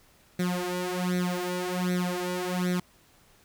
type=tone with flanger; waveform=sawtooth; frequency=179.9 Hz; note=F#3; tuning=48 cents flat; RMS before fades=-29 dBFS; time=0.39-2.8 s; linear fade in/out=5 ms; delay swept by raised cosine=0.5 to 3.5 ms; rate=1.3 Hz; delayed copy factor=+0.9; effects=pink hiss -60 dBFS RMS until 3.44 s